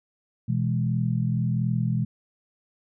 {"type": "chord", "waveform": "sine", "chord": "E major", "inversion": "second", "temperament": "equal", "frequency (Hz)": [123.47, 164.81, 207.7], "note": ["B2", "E3", "G#3"], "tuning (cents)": [0, 0, 0], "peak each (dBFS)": [-24, -27, -29], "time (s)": [0.48, 2.05], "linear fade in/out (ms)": 10, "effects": []}